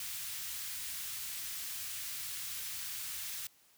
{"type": "band-stop noise", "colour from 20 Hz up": "white", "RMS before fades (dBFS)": -41, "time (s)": [0, 3.47], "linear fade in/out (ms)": 2, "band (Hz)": [100, 1700], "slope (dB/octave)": 12, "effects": ["white hiss -66 dBFS RMS until 3.77 s", "high-pass 60 Hz 12 dB/octave"]}